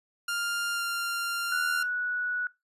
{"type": "tone with pitch glide", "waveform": "sawtooth", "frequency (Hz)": [1400, 1391.1], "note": ["F6", "F6"], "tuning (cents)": [4, -7], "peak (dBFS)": -25, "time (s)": [0.28, 1.83], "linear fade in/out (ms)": 5, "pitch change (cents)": -11, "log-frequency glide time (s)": [0.73, 0.82]}
{"type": "tone", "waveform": "sine", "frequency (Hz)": 1471, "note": "F#6", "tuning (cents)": -11, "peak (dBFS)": -27, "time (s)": [1.52, 2.47], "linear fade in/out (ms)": 2}
{"effects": ["noise-tail reverb RT60 0.2 s tail -19 dB re dry", "resampled to 32000 Hz"]}